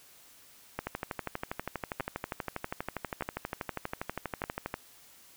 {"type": "two click trains", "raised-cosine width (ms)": 0.5, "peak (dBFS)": [-18, -17], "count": [49, 4], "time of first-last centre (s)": [[0.87, 4.741], [0.79, 4.44]], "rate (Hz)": [12.4, 0.822], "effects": ["white hiss -57 dBFS RMS until 5.36 s"]}